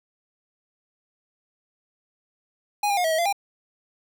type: tone with pitch steps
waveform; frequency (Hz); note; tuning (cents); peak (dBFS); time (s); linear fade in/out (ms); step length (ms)
square; 826 / 804 / 717 / 645 / 637 / 687 / 802; G#5 / G5 / F5 / E5 / D#5 / F5 / G5; -10 / +44 / +45 / -38 / +41 / -29 / +39; -21; 2.83-3.327; 5; 71
effects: none